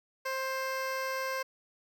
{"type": "tone with notch filter", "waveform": "15% pulse", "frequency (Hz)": 527, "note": "C5", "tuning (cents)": 12, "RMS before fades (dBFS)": -34, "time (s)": [0.25, 1.43], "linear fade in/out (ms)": 10, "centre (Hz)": 9900, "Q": 1.5, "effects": []}